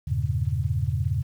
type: chord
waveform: sine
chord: E diminished seventh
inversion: none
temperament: equal with one note detuned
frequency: 82.41 / 99.37 / 116.54 / 138.59 Hz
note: E2 / G2 / Bb2 / Db3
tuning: 0 / +24 / 0 / 0 cents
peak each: -28 dBFS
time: 0.07-1.23 s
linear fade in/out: 10 ms
effects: 9-bit